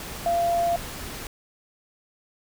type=tone in noise; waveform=sine; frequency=687 Hz; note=F5; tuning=29 cents flat; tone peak=-20 dBFS; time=0.26-0.76 s; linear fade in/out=2 ms; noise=pink; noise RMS=-36 dBFS; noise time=0-1.27 s; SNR=+13 dB; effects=none